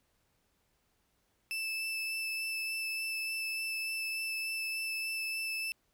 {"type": "tone with vibrato", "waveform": "35% pulse", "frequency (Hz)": 2637, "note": "E7", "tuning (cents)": 0, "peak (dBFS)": -32, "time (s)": [1.51, 5.72], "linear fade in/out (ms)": 0, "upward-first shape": "sine", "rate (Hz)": 3.4, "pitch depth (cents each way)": 9, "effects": ["pink hiss -75 dBFS RMS until 5.93 s"]}